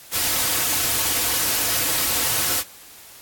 white noise with comb filter, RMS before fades -21 dBFS, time 0.11-2.64 s, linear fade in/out 50 ms, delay 5 ms, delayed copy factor -0.55, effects white hiss -44 dBFS RMS until 3.21 s + AAC 64 kbps

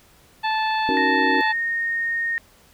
harmonic tone, 875 Hz, A5, 10 cents flat, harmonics 1 / 2 / 3 / 4 / 5, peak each -21 / -27 / -31 / -33 / -35 dBFS, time 0.43-1.53 s, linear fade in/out 20 ms
sine chord, D# minor seventh, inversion third, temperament equal, 277.2 / 311.1 / 370 / 466.2 Hz, C#4 / D#4 / F#4 / A#4, 0 / 0 / 0 / 0 cents, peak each -24 / -28 / -26 / -28 dBFS, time 0.89-1.41 s, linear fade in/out 0 ms
sine tone, 1849 Hz, A#6, 15 cents flat, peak -21 dBFS, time 0.97-2.38 s, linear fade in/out 0 ms
effects pink hiss -54 dBFS RMS until 2.73 s

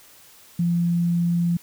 sine tone, 172 Hz, F3, 26 cents flat, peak -18 dBFS, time 0.59-1.57 s, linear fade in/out 5 ms, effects white hiss -50 dBFS RMS until 1.62 s

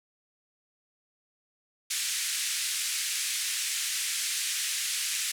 white band-pass noise, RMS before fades -31 dBFS, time 1.9-5.32 s, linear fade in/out 10 ms, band 1800 to 10000 Hz, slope 24 dB/octave, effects none

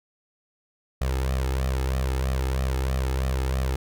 sawtooth tone with flanger, 65.41 Hz, C2, in tune, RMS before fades -25 dBFS, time 1.01-3.76 s, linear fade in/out 5 ms, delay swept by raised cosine 1.6 to 2.37 ms, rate 3.1 Hz, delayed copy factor +0.7, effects none

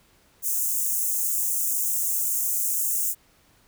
white high-pass noise, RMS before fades -25 dBFS, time 0.42-3.15 s, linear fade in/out 50 ms, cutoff 6500 Hz, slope 48 dB/octave, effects pink hiss -60 dBFS RMS until 3.67 s

